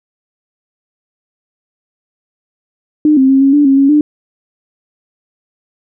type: tone with pitch steps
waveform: sine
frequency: 302.7 / 264.6 / 269 / 273.7 / 291.9 / 271.4 / 275.6 / 298.4 Hz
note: D#4 / C4 / C4 / C#4 / D4 / C#4 / C#4 / D4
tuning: -48 / +20 / +48 / -22 / -10 / -36 / -10 / +28 cents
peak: -5 dBFS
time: 3.05-4.01 s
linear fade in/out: 2 ms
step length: 120 ms
effects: none